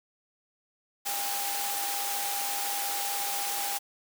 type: tone in noise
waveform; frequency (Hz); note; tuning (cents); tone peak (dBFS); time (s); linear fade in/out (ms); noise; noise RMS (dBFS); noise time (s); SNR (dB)
sine; 804; G5; +44; -35; 1.05-3.79; 20; white; -32; 1.05-3.79; -6
effects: high-pass 400 Hz 12 dB/octave